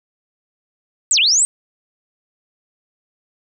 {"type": "linear two-way sweep", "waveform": "sine", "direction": "down then up", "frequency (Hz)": [8470, 2349, 8470], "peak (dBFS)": -11, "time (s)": [1.11, 1.45], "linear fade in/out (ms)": 0, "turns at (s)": 1.19, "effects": []}